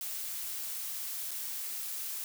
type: noise with dropouts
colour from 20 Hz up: blue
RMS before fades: -38 dBFS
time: 0.01-2.24 s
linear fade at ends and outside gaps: 1 ms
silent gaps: 1.309-1.314 s
effects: none